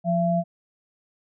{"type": "tone pair together", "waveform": "sine", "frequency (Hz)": [174.61, 675.4], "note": ["F3", "E5"], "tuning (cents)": [0, 42], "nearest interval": "octave + major seventh", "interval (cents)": 2342, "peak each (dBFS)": -22, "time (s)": [0.04, 0.44], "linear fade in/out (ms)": 50, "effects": []}